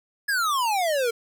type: exponential sweep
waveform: square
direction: down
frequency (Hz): 1713 to 450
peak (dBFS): -22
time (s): 0.28-1.11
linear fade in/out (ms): 10
effects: none